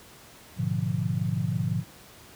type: tone cluster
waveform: sine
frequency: 105.5 / 123.6 / 149.4 / 175.4 Hz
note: G#2 / B2 / D3 / F3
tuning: +28 / +2 / +30 / +8 cents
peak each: -30 dBFS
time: 0.56-1.84 s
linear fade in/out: 50 ms
effects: pink hiss -50 dBFS RMS until 2.35 s + high-pass 60 Hz 12 dB/octave